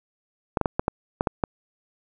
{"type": "clicks", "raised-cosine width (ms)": 1, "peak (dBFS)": -7, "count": 8, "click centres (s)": [0.572, 0.613, 0.658, 0.795, 0.881, 1.209, 1.272, 1.438], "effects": []}